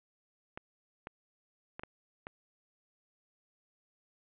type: clicks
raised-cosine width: 0.5 ms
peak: -26 dBFS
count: 5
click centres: 0.575 / 1.071 / 1.795 / 1.835 / 2.269 s
effects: resampled to 8000 Hz + 9-bit